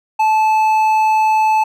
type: tone with hard clipping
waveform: triangle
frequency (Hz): 870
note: A5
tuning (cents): -20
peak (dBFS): -12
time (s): 0.19-1.64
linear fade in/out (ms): 10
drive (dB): 9
effects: none